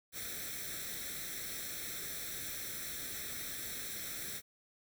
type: noise with comb filter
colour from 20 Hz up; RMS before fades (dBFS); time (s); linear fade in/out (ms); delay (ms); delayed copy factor
white; -42; 0.12-4.42; 50; 0.52; +0.8
effects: none